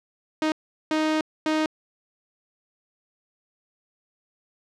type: tone bursts at uneven times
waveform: sawtooth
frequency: 311.4 Hz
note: D#4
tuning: 2 cents sharp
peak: -17 dBFS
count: 3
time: 0.42-0.52 / 0.91-1.21 / 1.46-1.66 s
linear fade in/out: 2 ms
effects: low-pass 5000 Hz 12 dB/octave